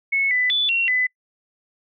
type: tone with pitch steps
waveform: sine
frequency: 2197 / 1996 / 3473 / 2736 / 2006 Hz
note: C#7 / B6 / A7 / F7 / B6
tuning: -16 / +18 / -23 / -36 / +26 cents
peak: -17 dBFS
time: 0.12-1.07 s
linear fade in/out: 10 ms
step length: 190 ms
effects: noise-tail reverb RT60 0.1 s tail -26 dB re dry